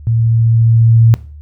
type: tone with level ramp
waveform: sine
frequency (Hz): 114.3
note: A#2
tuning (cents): -34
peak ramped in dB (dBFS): -10 to -4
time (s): 0.07-1.14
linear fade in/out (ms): 0
effects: noise-tail reverb RT60 0.4 s tail -19 dB re dry + added 74 Hz sine -30 dBFS peak until 1.41 s